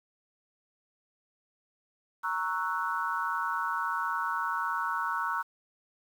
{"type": "chord", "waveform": "sine", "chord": "F# dominant seventh", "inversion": "first", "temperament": "equal", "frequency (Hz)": [932.3, 1108.7, 1318.5, 1480], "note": ["A#5", "C#6", "E6", "F#6"], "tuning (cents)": [0, 0, 0, 0], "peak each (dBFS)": -34, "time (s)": [2.23, 5.43], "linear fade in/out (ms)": 20, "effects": ["9-bit"]}